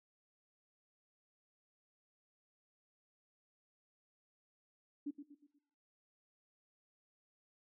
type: tone with echo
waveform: sine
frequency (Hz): 288.9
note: D4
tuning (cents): -28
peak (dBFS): -37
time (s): 5.06-5.11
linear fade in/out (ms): 10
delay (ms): 120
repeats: 4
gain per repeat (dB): -8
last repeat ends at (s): 5.59
effects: noise-tail reverb RT60 1.0 s tail -22 dB re dry